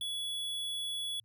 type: tone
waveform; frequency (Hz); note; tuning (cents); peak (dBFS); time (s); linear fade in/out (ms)
square; 3390; G#7; +35; -35; 0.01-1.2; 2
effects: added 112 Hz sine -66 dBFS peak until 1.24 s